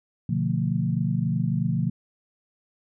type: chord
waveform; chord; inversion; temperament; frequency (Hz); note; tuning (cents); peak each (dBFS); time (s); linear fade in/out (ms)
sine; B half-diminished seventh; none; equal with one note detuned; 123.47 / 146.83 / 174.61 / 223.3; B2 / D3 / F3 / A3; 0 / 0 / 0 / +26; -27 / -27 / -26 / -30; 0.29-1.9; 5
effects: none